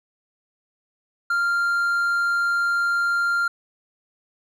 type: tone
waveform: triangle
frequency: 1393 Hz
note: F6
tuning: 5 cents flat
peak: -17 dBFS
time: 1.3-3.48 s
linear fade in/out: 5 ms
effects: none